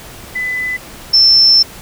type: tone pair in turn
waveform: sine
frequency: 2004 / 5336 Hz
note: B6 / E8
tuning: +25 / +20 cents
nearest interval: octave + perfect fourth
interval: 1695 cents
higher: second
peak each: -16 / -5 dBFS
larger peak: second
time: 0.35-0.77 / 1.13-1.63 s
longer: second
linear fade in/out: 10 ms
effects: pink hiss -34 dBFS RMS until 1.81 s